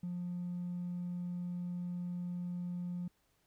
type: tone with hard clipping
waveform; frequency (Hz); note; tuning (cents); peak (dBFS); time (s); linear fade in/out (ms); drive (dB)
sine; 176.8; F3; +22; -37; 0.03-3.08; 5; 1
effects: pink hiss -75 dBFS RMS until 3.46 s